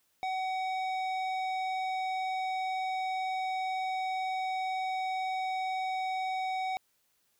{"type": "tone with low-pass filter", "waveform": "square", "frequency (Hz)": 753, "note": "F#5", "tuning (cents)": 30, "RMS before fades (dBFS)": -33, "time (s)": [0.23, 6.77], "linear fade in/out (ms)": 0, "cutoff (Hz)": 3600, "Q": 0.81, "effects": ["white hiss -73 dBFS RMS until 7.39 s"]}